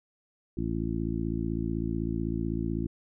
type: harmonic tone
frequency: 55.9 Hz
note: A1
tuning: 28 cents sharp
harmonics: 1 / 2 / 3 / 4 / 5 / 6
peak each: -35 / -35 / -35 / -35 / -35 / -35 dBFS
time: 0.57-2.87 s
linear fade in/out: 5 ms
effects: none